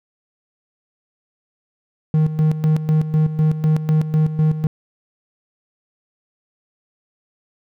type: tone with tremolo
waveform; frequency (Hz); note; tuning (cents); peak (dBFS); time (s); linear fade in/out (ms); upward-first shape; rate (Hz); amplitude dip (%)
triangle; 155.56; D#3; 0; -10; 2.14-4.67; 2; square; 4; 70
effects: none